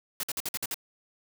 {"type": "noise bursts", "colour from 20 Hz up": "white", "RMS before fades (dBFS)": -32, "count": 7, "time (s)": [0.2, 0.743], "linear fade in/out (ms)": 2, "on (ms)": 33, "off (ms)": 52, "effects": []}